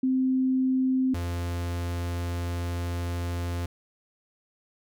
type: tone pair in turn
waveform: sine / 45% pulse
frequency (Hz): 260 / 86.76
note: C4 / F2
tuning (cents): -11 / -11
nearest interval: octave + perfect fifth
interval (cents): 1900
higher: first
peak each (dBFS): -21 / -28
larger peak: first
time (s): 0.03-1.14 / 1.14-3.66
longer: second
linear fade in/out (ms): 5
effects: none